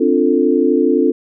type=chord; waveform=sine; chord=D minor seventh; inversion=third; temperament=equal with one note detuned; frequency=261.6 / 293.7 / 349.2 / 444.1 Hz; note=C4 / D4 / F4 / A4; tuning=0 / 0 / 0 / +16 cents; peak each=-16 dBFS; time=0-1.12 s; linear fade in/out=10 ms; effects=none